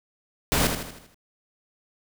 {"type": "noise with echo", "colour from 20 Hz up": "pink", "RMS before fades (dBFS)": -22, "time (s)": [0.52, 0.67], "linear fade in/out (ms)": 0, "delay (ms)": 79, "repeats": 6, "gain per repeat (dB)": -6, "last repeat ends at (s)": 1.144, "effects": []}